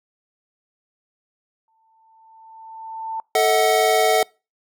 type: tone with exponential growth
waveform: sine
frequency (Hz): 892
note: A5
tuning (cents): +23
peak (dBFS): -23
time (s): 1.68-3.2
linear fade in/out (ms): 1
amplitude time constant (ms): 330
type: chord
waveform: square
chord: D# diminished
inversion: second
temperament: equal with one note detuned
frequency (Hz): 440 / 637.9 / 740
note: A4 / D#5 / F#5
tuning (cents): 0 / +43 / 0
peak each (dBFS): -20 / -21 / -19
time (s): 3.35-4.23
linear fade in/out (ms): 2
effects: noise-tail reverb RT60 0.3 s tail -26 dB re dry